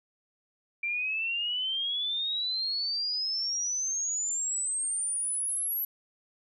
sine exponential sweep, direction up, 2349 to 11840 Hz, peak -28 dBFS, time 0.83-5.85 s, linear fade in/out 5 ms, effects none

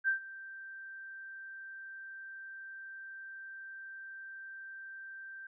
sine tone with ADSR envelope, 1568 Hz, G6, in tune, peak -25 dBFS, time 0.04-5.47 s, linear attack 40 ms, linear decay 110 ms, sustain -19 dB, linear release 4 ms, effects none

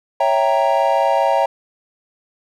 triangle chord, C# diminished seventh, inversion none, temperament equal, 554.4 / 659.3 / 784 / 932.3 Hz, C#5 / E5 / G5 / Bb5, 0 / 0 / 0 / 0 cents, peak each -17 dBFS, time 0.2-1.46 s, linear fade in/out 5 ms, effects none

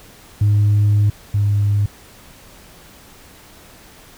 sine tone pair in turn, 103.6 / 102.23 Hz, G#2 / G#2, -4 / -27 cents, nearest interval unison, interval 23 cents, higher first, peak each -9 / -12 dBFS, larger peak first, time 0.41-1.1 / 1.34-1.86 s, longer first, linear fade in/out 5 ms, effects tanh soft clip ceiling -9 dBFS + pink hiss -44 dBFS RMS until 4.17 s

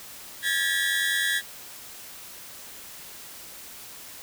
30% pulse tone cluster, 1632 / 1722 / 1926 Hz, G#6 / A6 / B6, -31 / -38 / -44 cents, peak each -25 dBFS, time 0.42-1.42 s, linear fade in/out 50 ms, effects white hiss -43 dBFS RMS until 4.22 s

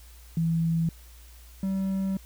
sine / triangle tone pair in turn, 164.81 / 192.34 Hz, E3 / G3, 0 / -33 cents, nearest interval minor third, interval 267 cents, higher second, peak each -22 / -23 dBFS, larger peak first, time 0.37-0.89 / 1.63-2.17 s, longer second, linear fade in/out 2 ms, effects added 59 Hz sine -47 dBFS peak until 2.25 s + white hiss -55 dBFS RMS until 2.25 s

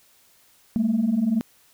sine tone pair together, 206.1 / 227.2 Hz, G#3 / A#3, -13 / -44 cents, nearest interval major second, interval 169 cents, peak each -23 / -19 dBFS, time 0.76-1.41 s, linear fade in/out 0 ms, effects tanh soft clip ceiling -14 dBFS + white hiss -58 dBFS RMS until 1.73 s

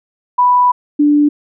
sine tone pair in turn, 987.8 / 293.7 Hz, B5 / D4, 0 / 0 cents, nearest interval octave + major sixth, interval 2100 cents, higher first, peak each -7 dBFS, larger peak neither, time 0.38-0.72 / 0.99-1.29 s, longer first, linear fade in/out 10 ms, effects none

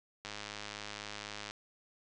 click train, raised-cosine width 0.2 ms, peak -24 dBFS, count 132, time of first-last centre 0.25-1.51 s, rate 104 Hz, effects resampled to 24000 Hz

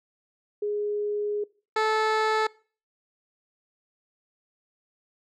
sine / 15% pulse tone pair in turn, 415.3 / 435.8 Hz, G#4 / A4, 0 / -17 cents, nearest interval minor second, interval 83 cents, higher second, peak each -25 / -15 dBFS, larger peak second, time 0.62-1.44 / 1.76-2.47 s, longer first, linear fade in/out 5 ms, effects noise-tail reverb RT60 0.4 s tail -23 dB re dry + low-pass 4000 Hz 12 dB/octave

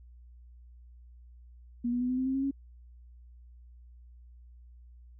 sine tone with pitch steps, 239.7 / 244.5 / 249.3 / 254.2 / 259.3 / 264.4 / 269.7 / 275 Hz, A#3 / B3 / B3 / C4 / C4 / C4 / C#4 / C#4, +48 / -17 / +16 / -50 / -15 / +18 / -47 / -14 cents, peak -27 dBFS, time 1.84-2.512 s, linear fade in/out 10 ms, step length 84 ms, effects added 60 Hz sine -50 dBFS peak until 5.19 s

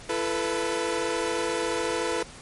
sawtooth chord, E suspended fourth, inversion none, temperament equal with one note detuned, 337.3 / 440 / 493.9 Hz, E4 / A4 / B4, +40 / 0 / 0 cents, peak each -27 / -26 / -25 dBFS, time 0.09-2.23 s, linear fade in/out 5 ms, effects pink hiss -45 dBFS RMS until 2.41 s + MP3 48 kbps

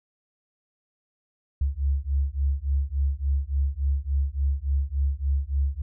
sine beating tone pair, 67.8 / 71.3 Hz, C#2 / C#2, -38 / +49 cents, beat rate 3.5 Hz, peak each -25 dBFS, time 1.61-5.82 s, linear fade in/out 5 ms, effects none

